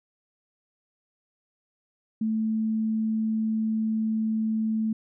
sine tone, 219.9 Hz, A3, 1 cent flat, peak -23 dBFS, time 2.21-4.93 s, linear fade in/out 5 ms, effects none

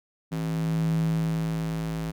square tone with high-pass filter sweep, 54.3 Hz, A1, 22 cents flat, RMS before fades -27 dBFS, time 0.31-2.12 s, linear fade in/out 20 ms, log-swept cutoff 190 to 120 Hz, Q 5.3, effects none

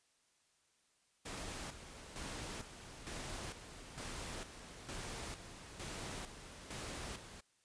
pink noise with tremolo, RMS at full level -45 dBFS, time 1.25-7.41 s, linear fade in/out 10 ms, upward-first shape square, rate 1.1 Hz, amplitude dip 60%, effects white hiss -75 dBFS RMS until 7.64 s + resampled to 22050 Hz

